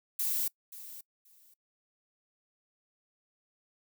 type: noise with echo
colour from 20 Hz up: violet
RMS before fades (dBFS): -31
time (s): 0.19-0.48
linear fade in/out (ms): 5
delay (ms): 530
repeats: 2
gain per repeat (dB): -15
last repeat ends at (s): 1.54
effects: noise-tail reverb RT60 0.1 s tail -23 dB re dry